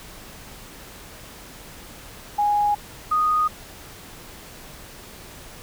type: tone pair in turn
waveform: sine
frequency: 827 / 1239.1 Hz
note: G#5 / D#6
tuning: -8 / -8 cents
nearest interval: perfect fifth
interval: 700 cents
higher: second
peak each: -17 dBFS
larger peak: neither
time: 2.38-2.75 / 3.11-3.48 s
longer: neither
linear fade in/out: 10 ms
effects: pink hiss -42 dBFS RMS until 5.62 s